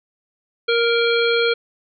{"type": "harmonic tone", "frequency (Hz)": 467.1, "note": "A#4", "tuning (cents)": 3, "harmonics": [1, 3, 5, 7, 9], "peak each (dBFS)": [-17, -22, -24, -25, -27], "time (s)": [0.68, 1.54], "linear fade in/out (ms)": 10, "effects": []}